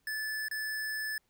square tone with dropouts, 1737 Hz, A6, 23 cents flat, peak -34 dBFS, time 0.07-1.18 s, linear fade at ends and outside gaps 2 ms, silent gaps 0.484-0.512 s, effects pink hiss -75 dBFS RMS until 1.29 s

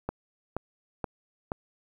click train, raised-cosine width 1 ms, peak -16 dBFS, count 4, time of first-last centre 0.09-1.519 s, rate 2.1 Hz, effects 9-bit

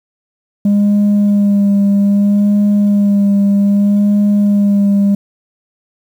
sine tone with vibrato, 202.7 Hz, G#3, 42 cents flat, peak -5 dBFS, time 0.65-5.15 s, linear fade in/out 5 ms, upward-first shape sine, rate 0.63 Hz, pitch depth 22 cents each way, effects tanh soft clip ceiling -7 dBFS + 7-bit

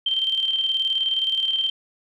sine tone with tremolo, 3136 Hz, G7, in tune, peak -18 dBFS, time 0.06-1.7 s, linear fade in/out 5 ms, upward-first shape square, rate 19 Hz, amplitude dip 45%, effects none

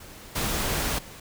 pink noise with level steps, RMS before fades -45 / -27 / -44 dBFS, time 0-1.2 s, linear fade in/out 5 ms, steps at 0.35 / 0.98 s, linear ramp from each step 10 ms, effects none

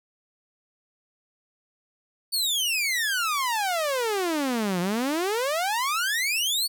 sawtooth exponential two-way sweep, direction down then up, 4570 to 171.1 to 4570 Hz, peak -20 dBFS, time 2.32-6.68 s, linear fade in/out 20 ms, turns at 4.8 s, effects none

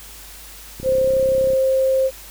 click train, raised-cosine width 3 ms, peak -20 dBFS, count 25, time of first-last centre 0.8-1.534 s, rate 32.7 Hz
sine tone with pitch glide, 523.3 to 528.5 Hz, C5 to C5, 0 to +17 cents, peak -14 dBFS, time 0.83-2.11 s, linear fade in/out 50 ms, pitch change +17 cents, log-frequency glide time 1.02-1.1 s
effects added 50 Hz sine -43 dBFS peak until 2.3 s + white hiss -40 dBFS RMS until 2.3 s

